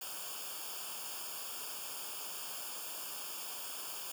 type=noise with comb filter; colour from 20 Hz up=white; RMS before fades=-43 dBFS; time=0.01-4.12 s; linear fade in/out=5 ms; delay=0.5 ms; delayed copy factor=-0.9; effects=none